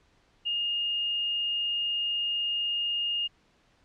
sine tone, 2838 Hz, F7, 27 cents sharp, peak -26 dBFS, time 0.45-3.28 s, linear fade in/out 20 ms, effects pink hiss -65 dBFS RMS until 3.84 s + low-pass 5000 Hz 12 dB/octave

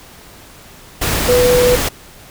sine tone in noise, 493.9 Hz, B4, in tune, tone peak -9 dBFS, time 1.28-1.76 s, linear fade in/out 10 ms, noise pink, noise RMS -17 dBFS, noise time 1.01-1.89 s, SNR +5 dB, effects pink hiss -40 dBFS RMS until 2.3 s

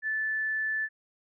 sine tone, 1749 Hz, A6, 11 cents flat, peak -27 dBFS, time 0.02-0.89 s, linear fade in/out 50 ms, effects none

